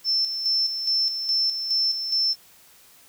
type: tone with tremolo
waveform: sine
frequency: 5330 Hz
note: E8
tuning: 18 cents sharp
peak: -19 dBFS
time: 0.04-2.36 s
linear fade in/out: 50 ms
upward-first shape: square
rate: 2.4 Hz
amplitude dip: 55%
effects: white hiss -53 dBFS RMS until 3.08 s